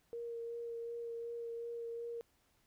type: tone with vibrato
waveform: sine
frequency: 466.8 Hz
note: A#4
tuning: 2 cents sharp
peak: -40 dBFS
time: 0.13-2.21 s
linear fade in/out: 0 ms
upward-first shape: sine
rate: 2.7 Hz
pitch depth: 13 cents each way
effects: pink hiss -74 dBFS RMS until 2.66 s